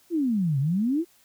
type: exponential two-way sweep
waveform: sine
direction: down then up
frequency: 358.3 to 130.81 to 358.3 Hz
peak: -21 dBFS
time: 0.1-1.05 s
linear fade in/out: 50 ms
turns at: 0.59 s
effects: white hiss -60 dBFS RMS until 1.24 s